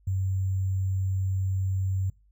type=tone with sample-and-hold; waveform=sine; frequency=95 Hz; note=F#2; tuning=46 cents sharp; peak=-24 dBFS; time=0.07-2.1 s; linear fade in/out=5 ms; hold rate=7350 Hz; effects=noise-tail reverb RT60 0.3 s tail -24 dB re dry + added 50 Hz sine -58 dBFS peak until 2.31 s